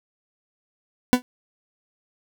40% pulse tone with exponential decay, 249.3 Hz, B3, 16 cents sharp, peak -7 dBFS, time 1.13-1.22 s, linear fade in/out 0 ms, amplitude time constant 19 ms, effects none

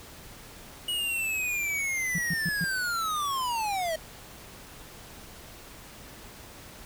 square linear sweep, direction down, 2922 to 622.3 Hz, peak -28 dBFS, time 0.88-3.96 s, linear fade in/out 5 ms
sine tone bursts, 169.7 Hz, F3, 49 cents flat, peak -27 dBFS, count 4, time 2.15-2.642 s, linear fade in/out 0 ms, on 33 ms, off 120 ms
effects pink hiss -47 dBFS RMS until 6.85 s

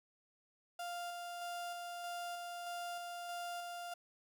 35% pulse tone with tremolo, 698.5 Hz, F5, in tune, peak -39 dBFS, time 0.79-3.94 s, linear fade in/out 5 ms, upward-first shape square, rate 1.6 Hz, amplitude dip 25%, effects none

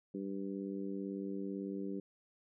harmonic tone, 98 Hz, G2, in tune, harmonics 2 / 3 / 4 / 5, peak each -41 / -42 / -44 / -50 dBFS, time 0.14-2 s, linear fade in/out 5 ms, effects none

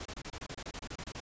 pink noise bursts, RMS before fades -42 dBFS, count 15, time 0-1.203 s, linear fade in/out 5 ms, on 55 ms, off 27 ms, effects resampled to 16000 Hz

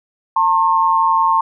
sine tone pair together, 902.6 / 1074 Hz, A5 / C6, +44 / +45 cents, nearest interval minor third, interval 301 cents, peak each -14 dBFS, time 0.36-1.41 s, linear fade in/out 5 ms, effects none

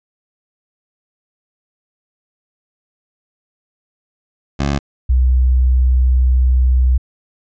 15% pulse / sine tone pair in turn, 70.5 / 63.27 Hz, C#2 / B1, +30 / +43 cents, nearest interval major second, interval 187 cents, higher first, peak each -9 dBFS, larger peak neither, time 4.59-4.79 / 5.09-6.98 s, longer second, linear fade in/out 10 ms, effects resampled to 16000 Hz

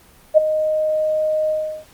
sine tone with ADSR envelope, 620 Hz, D#5, 6 cents flat, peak -4 dBFS, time 0.34-1.85 s, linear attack 35 ms, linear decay 12 ms, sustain -12 dB, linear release 360 ms, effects pink hiss -49 dBFS RMS until 1.93 s + Opus 24 kbps

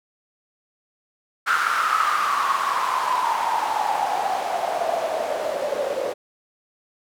white noise with band-pass filter sweep, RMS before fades -23 dBFS, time 1.46-6.14 s, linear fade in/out 20 ms, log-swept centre 1400 to 520 Hz, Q 8.6, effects none

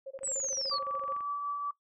sine tone bursts, 540 Hz, C#5, 45 cents flat, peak -37 dBFS, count 15, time 0.06-1.131 s, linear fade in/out 10 ms, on 49 ms, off 24 ms
click train, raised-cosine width 0.5 ms, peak -36 dBFS, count 25, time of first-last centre 0.19-1.207 s, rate 23.6 Hz
sine linear sweep, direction down, 8090 to 4186 Hz, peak -31 dBFS, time 0.23-0.79 s, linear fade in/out 20 ms
sine tone with tremolo, 1153 Hz, D6, 32 cents flat, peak -30 dBFS, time 0.71-1.71 s, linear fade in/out 5 ms, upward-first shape triangle, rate 5.4 Hz, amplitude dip 35%
effects noise-tail reverb RT60 0.1 s tail -19 dB re dry

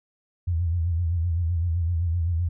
sine tone with vibrato, 84.9 Hz, F2, 48 cents flat, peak -21 dBFS, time 0.47-2.49 s, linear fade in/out 10 ms, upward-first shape sine, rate 7.8 Hz, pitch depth 88 cents each way, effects none

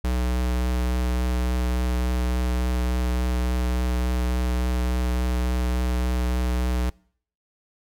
square tone with vibrato, 61.74 Hz, B1, in tune, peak -22 dBFS, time 0.04-6.9 s, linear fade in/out 5 ms, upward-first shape triangle, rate 3.5 Hz, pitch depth 17 cents each way, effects noise-tail reverb RT60 0.6 s tail -25 dB re dry

